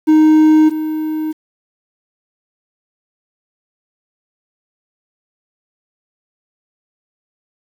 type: tone pair in turn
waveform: triangle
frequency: 310.8 / 310.8 Hz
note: D#4 / D#4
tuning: -2 / -2 cents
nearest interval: unison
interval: 0 cents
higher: neither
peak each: -4 / -15 dBFS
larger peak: first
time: 0.07-0.7 / 0.7-1.33 s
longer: neither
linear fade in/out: 20 ms
effects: 7-bit